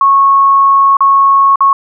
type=tone with dropouts; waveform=sine; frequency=1100 Hz; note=C#6; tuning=14 cents flat; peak=-4 dBFS; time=0.01-1.73 s; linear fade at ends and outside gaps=2 ms; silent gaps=0.969-1.006 / 1.558-1.606 s; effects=none